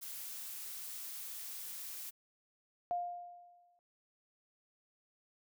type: noise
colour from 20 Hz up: blue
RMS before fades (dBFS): -45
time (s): 0.01-2.11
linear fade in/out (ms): 20
type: tone with exponential decay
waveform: sine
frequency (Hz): 704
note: F5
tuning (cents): +14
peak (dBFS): -31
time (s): 2.91-3.79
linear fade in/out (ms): 0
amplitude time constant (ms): 190
effects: none